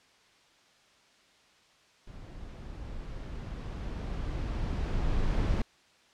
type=noise with level ramp; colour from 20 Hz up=brown; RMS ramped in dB=-45 to -27 dBFS; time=2.07-5.62 s; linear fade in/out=5 ms; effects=white hiss -62 dBFS RMS until 6.13 s + low-pass 5000 Hz 12 dB/octave